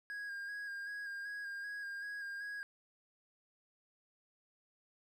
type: tone with vibrato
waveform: triangle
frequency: 1632 Hz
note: G#6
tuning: 31 cents flat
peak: -39 dBFS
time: 0.1-2.63 s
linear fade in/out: 0 ms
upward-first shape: square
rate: 2.6 Hz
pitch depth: 24 cents each way
effects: none